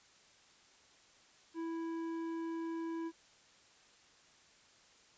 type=tone with tanh clipping; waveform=sine; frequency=329.6 Hz; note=E4; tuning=in tune; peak=-39 dBFS; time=1.54-3.12 s; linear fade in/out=50 ms; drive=11 dB; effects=white hiss -64 dBFS RMS until 5.17 s + resampled to 16000 Hz